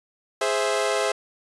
sawtooth chord, Ab augmented, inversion none, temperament equal, 415.3 / 523.3 / 659.3 Hz, Ab4 / C5 / E5, 0 / 0 / 0 cents, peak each -22 dBFS, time 0.41-1.12 s, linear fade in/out 5 ms, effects resampled to 24000 Hz

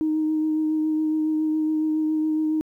sine tone with vibrato, 311.1 Hz, D#4, in tune, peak -19 dBFS, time 0.01-2.61 s, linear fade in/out 0 ms, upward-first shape triangle, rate 7.2 Hz, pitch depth 17 cents each way, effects tanh soft clip ceiling -15 dBFS + 10-bit

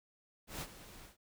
pink noise with ADSR envelope, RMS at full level -40 dBFS, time 0.47-1.17 s, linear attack 140 ms, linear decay 55 ms, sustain -14 dB, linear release 130 ms, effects none

